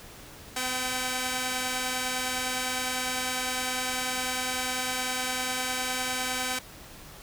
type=tone pair together; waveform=5% pulse; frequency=253.7 / 771 Hz; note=B3 / G5; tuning=+47 / -29 cents; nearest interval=octave + perfect fifth; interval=1924 cents; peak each=-20 / -19 dBFS; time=0.56-6.59 s; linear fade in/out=5 ms; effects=pink hiss -47 dBFS RMS until 7.22 s